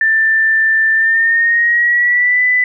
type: tone with pitch glide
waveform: sine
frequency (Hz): 1777 to 1994.6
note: A6 to B6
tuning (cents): +17 to +17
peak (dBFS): -9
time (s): 0.01-2.64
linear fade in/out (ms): 2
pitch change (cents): +200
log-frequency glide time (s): 0.93-2.42
effects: none